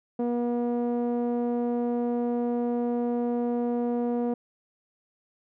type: tone with low-pass filter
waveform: sawtooth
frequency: 240 Hz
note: B3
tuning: 49 cents flat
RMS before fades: -27 dBFS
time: 0.19-4.34 s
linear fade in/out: 5 ms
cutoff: 580 Hz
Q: 1.6
effects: none